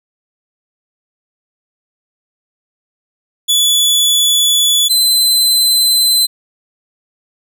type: tone pair in turn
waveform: sawtooth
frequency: 3435 / 4055 Hz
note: A7 / B7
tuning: -42 / +45 cents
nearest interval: minor third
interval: 287 cents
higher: second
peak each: -6 dBFS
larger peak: neither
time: 3.48-4.89 / 4.89-6.27 s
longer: first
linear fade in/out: 20 ms
effects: none